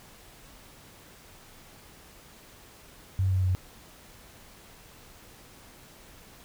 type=tone with pitch steps; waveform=sine; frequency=95 / 93.58 / 92.19 Hz; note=F#2 / F#2 / F#2; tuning=+46 / +20 / -6 cents; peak=-22 dBFS; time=3.19-3.55 s; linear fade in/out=0 ms; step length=120 ms; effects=pink hiss -52 dBFS RMS until 6.44 s